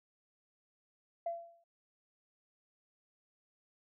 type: tone with exponential decay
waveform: sine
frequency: 679 Hz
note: F5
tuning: 49 cents flat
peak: -31 dBFS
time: 1.26-1.64 s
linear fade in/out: 5 ms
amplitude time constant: 82 ms
effects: tanh soft clip ceiling -27 dBFS